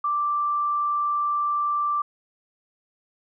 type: tone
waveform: sine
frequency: 1174.7 Hz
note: D6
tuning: in tune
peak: -21 dBFS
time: 0.04-2.02 s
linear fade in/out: 5 ms
effects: none